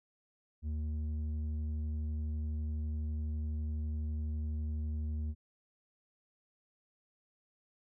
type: tone with low-pass filter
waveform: square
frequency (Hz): 76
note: D#2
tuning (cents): -40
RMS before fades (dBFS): -36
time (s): 0.62-5.35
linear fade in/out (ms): 50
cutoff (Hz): 160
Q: 2.4
effects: none